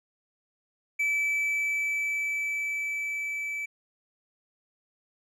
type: tone with level ramp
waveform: triangle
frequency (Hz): 2309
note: D7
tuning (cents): -30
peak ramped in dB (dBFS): -22 to -29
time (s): 0.99-3.66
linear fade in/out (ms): 10
effects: none